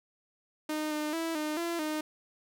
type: tone with pitch steps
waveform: sawtooth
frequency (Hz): 307 / 302.7 / 328.7 / 304.7 / 339.3 / 307.3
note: D#4 / D#4 / E4 / D#4 / F4 / D#4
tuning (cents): -23 / -48 / -5 / -36 / -50 / -21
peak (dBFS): -27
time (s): 0.69-2.01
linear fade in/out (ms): 5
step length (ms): 220
effects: none